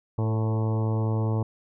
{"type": "harmonic tone with a mistuned harmonic", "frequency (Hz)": 110, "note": "A2", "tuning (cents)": 0, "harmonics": [1, 2, 3, 4, 5, 6, 7, 8, 9, 10], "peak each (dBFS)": [-23, -33, -35, -35, -39, -43, -44, -40, -45, -45], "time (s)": [0.18, 1.43], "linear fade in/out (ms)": 5, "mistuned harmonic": 4, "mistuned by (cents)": 17, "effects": []}